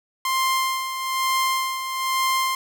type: tone with tremolo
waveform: sawtooth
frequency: 1051 Hz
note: C6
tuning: 7 cents sharp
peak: -15 dBFS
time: 0.25-2.55 s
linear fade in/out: 2 ms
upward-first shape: sine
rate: 1.1 Hz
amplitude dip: 60%
effects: none